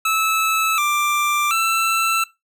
25% pulse tone with pitch steps, 1306 / 1182 / 1334 Hz, E6 / D6 / E6, -17 / +11 / +20 cents, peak -13 dBFS, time 0.05-2.24 s, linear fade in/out 5 ms, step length 730 ms, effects noise-tail reverb RT60 0.2 s tail -19 dB re dry

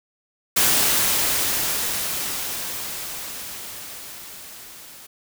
white noise with level ramp, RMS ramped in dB -17 to -43 dBFS, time 0.56-5.07 s, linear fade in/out 10 ms, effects none

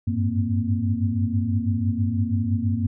sine tone cluster, 95.2 / 101.3 / 110.6 / 232.1 / 259.4 Hz, F#2 / G#2 / A2 / A#3 / C4, +50 / -43 / +9 / -7 / -15 cents, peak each -25 / -25 / -31 / -25 / -33 dBFS, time 0.07-2.87 s, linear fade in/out 10 ms, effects none

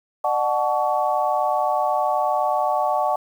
sine tone cluster, 602 / 741 / 869 / 1127 Hz, D5 / F#5 / A5 / C#6, +43 / +2 / -22 / +28 cents, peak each -24 / -22 / -24 / -26 dBFS, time 0.24-3.16 s, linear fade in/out 5 ms, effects 8-bit

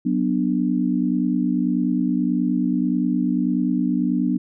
sine chord, B minor, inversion second, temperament just, 185.21 / 246.9 / 296.3 Hz, F#3 / B3 / D4, +2 / 0 / +15 cents, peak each -23 / -21 / -23 dBFS, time 0.05-4.38 s, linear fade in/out 10 ms, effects none

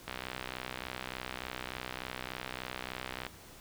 click train, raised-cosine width 0.3 ms, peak -21 dBFS, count 203, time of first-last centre 0.08-3.266 s, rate 63.4 Hz, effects pink hiss -53 dBFS RMS until 3.6 s

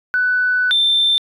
sine tone pair in turn, 1493 / 3565 Hz, F#6 / A7, +15 / +22 cents, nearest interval octave + minor third, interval 1507 cents, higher second, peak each -13 / -11 dBFS, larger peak second, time 0.14-0.71 / 0.71-1.18 s, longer first, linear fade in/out 0 ms, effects tanh soft clip ceiling -7 dBFS

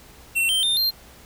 square tone with pitch steps, 2711 / 3132 / 3619 / 4181 Hz, E7 / G7 / A7 / C8, +48 / -2 / +48 / -2 cents, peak -19 dBFS, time 0.35-0.91 s, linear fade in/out 20 ms, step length 140 ms, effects added 60 Hz sine -53 dBFS peak until 1.25 s + pink hiss -48 dBFS RMS until 1.25 s

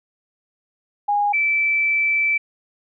sine tone pair in turn, 821 / 2322 Hz, G#5 / D7, -20 / -20 cents, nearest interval octave + tritone, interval 1800 cents, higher second, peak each -16 / -16 dBFS, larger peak neither, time 1.08-1.33 / 1.33-2.38 s, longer second, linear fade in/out 10 ms, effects none

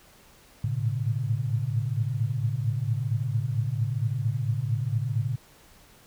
sine tone cluster, 107.2 / 111.6 / 120.4 / 141.4 Hz, A2 / A2 / B2 / C#3, -45 / +25 / -44 / +35 cents, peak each -30 dBFS, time 0.64-5.36 s, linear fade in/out 5 ms, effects pink hiss -55 dBFS RMS until 6.06 s

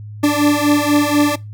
40% pulse beating tone pair, 290.9 / 295 Hz, D4 / D4, -16 / +8 cents, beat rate 4.1 Hz, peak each -14 / -13 dBFS, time 0.23-1.36 s, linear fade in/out 10 ms, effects noise-tail reverb RT60 0.2 s tail -20 dB re dry + added 105 Hz sine -29 dBFS peak until 1.53 s

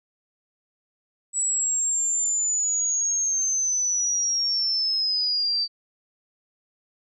sine linear sweep, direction down, 7860 to 4623 Hz, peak -21 dBFS, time 1.33-5.68 s, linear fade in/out 50 ms, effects none

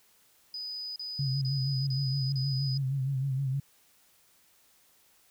sine tone bursts, 4978 Hz, D#8, in tune, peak -35 dBFS, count 5, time 0.54-2.776 s, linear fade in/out 2 ms, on 420 ms, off 34 ms
sine tone with vibrato, 134.7 Hz, C#3, 49 cents flat, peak -27 dBFS, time 1.19-3.6 s, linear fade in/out 5 ms, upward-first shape sine, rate 6.4 Hz, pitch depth 67 cents each way
effects white hiss -64 dBFS RMS until 5.3 s

